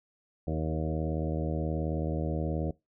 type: harmonic tone with a mistuned harmonic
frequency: 78.7 Hz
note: D#2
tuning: 20 cents sharp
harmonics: 1 / 2 / 3 / 4 / 5 / 6 / 7 / 8 / 9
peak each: -33 / -33 / -39 / -37 / -43 / -40 / -39 / -44 / -45 dBFS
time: 0.47-2.71 s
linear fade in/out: 5 ms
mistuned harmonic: 6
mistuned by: -21 cents
effects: noise-tail reverb RT60 0.2 s tail -21 dB re dry